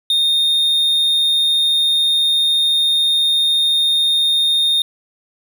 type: tone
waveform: triangle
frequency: 3673 Hz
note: A#7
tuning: 26 cents flat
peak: -11 dBFS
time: 0.1-4.82 s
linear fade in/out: 2 ms
effects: 7-bit